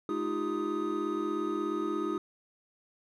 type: tone cluster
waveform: triangle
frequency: 211.9 / 310 / 346.8 / 395.9 / 1250 Hz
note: G#3 / D#4 / F4 / G4 / D#6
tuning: +35 / -6 / -12 / +17 / +8 cents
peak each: -39 / -32 / -32 / -35 / -36 dBFS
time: 0.09-2.18 s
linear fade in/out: 2 ms
effects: none